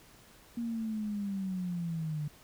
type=linear sweep; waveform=sine; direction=down; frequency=236.7 to 146.83 Hz; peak=-32 dBFS; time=0.57-2.28 s; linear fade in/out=5 ms; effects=pink hiss -58 dBFS RMS until 2.43 s